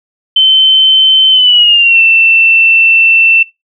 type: tone with pitch glide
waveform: sine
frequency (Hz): 3078 to 2680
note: G7 to E7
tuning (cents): -32 to +28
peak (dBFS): -3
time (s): 0.36-3.43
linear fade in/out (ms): 5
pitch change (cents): -240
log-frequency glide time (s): 1.31-2.01
effects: noise-tail reverb RT60 0.2 s tail -21 dB re dry